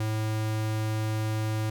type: tone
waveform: square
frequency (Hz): 108.9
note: A2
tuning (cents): -17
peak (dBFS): -27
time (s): 0-1.7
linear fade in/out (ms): 5
effects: none